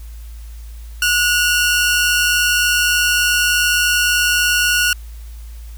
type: tone pair together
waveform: sawtooth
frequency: 1456.2 / 2749 Hz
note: F#6 / F7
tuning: -28 / -28 cents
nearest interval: major seventh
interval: 1100 cents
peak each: -11 / -15 dBFS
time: 1.02-4.93 s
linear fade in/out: 2 ms
effects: added 56 Hz sine -30 dBFS peak until 5.77 s + white hiss -48 dBFS RMS until 5.77 s